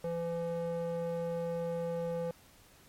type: tone with band-pass filter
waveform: square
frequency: 168.9 Hz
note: E3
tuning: 42 cents sharp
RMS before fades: -35 dBFS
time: 0.04-2.31 s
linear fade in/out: 2 ms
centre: 460 Hz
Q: 2.5
effects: pink hiss -60 dBFS RMS until 2.88 s + MP3 64 kbps